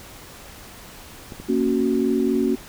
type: clicks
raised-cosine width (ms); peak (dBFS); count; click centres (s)
3; -22; 2; 1.322 / 1.4
type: chord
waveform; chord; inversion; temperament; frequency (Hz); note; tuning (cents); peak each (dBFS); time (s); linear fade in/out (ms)
sine; F# major; first; equal; 233.1 / 277.2 / 370; A#3 / C#4 / F#4; 0 / 0 / 0; -22; 1.48-2.56; 20
effects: pink hiss -42 dBFS RMS until 2.68 s